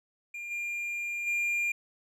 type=tone with level steps; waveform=triangle; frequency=2400 Hz; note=D7; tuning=37 cents sharp; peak=-35 / -30 / -25 dBFS; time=0.34-1.72 s; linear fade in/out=5 ms; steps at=0.5 / 1.26 s; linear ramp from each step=20 ms; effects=none